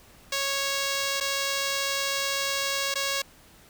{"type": "tone with dropouts", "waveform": "5% pulse", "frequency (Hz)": 552, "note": "C#5", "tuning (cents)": -7, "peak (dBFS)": -14, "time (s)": [0.32, 3.22], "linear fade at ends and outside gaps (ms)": 5, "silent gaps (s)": [[1.202, 1.208], [2.942, 2.955]], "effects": ["pink hiss -54 dBFS RMS until 3.69 s"]}